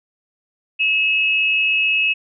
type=tone pair together; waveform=sine; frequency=2591 / 2855 Hz; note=E7 / F7; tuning=-30 / +37 cents; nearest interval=major second; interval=167 cents; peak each=-15 / -23 dBFS; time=0.79-2.14 s; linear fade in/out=20 ms; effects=none